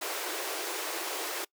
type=high-pass noise; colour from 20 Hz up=pink; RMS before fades=-35 dBFS; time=0.01-1.45 s; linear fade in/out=10 ms; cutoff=320 Hz; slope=96 dB/octave; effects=noise-tail reverb RT60 0.1 s tail -23 dB re dry